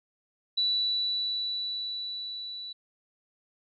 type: tone with level ramp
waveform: sine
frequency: 3951 Hz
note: B7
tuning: in tune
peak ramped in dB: -23 to -37 dBFS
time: 0.57-2.73 s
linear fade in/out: 10 ms
effects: none